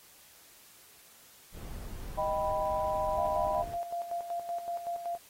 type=noise; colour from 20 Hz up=brown; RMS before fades=-42 dBFS; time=1.52-3.78 s; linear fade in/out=50 ms
type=chord; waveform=sine; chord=Eb augmented; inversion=none; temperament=equal; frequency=622.3 / 784 / 987.8 Hz; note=Eb5 / G5 / B5; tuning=0 / 0 / 0 cents; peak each=-31 / -34 / -33 dBFS; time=2.17-3.63 s; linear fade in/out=20 ms
type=tone with tremolo; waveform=sine; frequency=691 Hz; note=F5; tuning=19 cents flat; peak=-31 dBFS; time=3.17-5.18 s; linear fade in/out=10 ms; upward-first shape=square; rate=5.3 Hz; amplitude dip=60%
effects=white hiss -57 dBFS RMS until 5.29 s + AAC 48 kbps